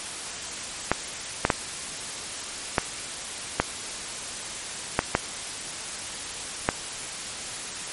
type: clicks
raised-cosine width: 0.5 ms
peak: -3 dBFS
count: 8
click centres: 0.916 / 1.451 / 1.502 / 2.782 / 3.6 / 4.991 / 5.151 / 6.689 s
effects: white hiss -34 dBFS RMS until 7.92 s + MP3 48 kbps